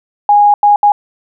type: tone bursts at uneven times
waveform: sine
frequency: 824 Hz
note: G#5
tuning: 14 cents flat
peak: -4 dBFS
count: 3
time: 0.29-0.54 / 0.63-0.76 / 0.83-0.92 s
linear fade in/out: 2 ms
effects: none